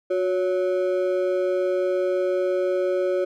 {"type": "ring-modulated tone", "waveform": "triangle", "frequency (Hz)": 461.8, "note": "A#4", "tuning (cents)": -16, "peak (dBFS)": -15, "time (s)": [0.1, 3.25], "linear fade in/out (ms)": 10, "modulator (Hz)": 97.1, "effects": []}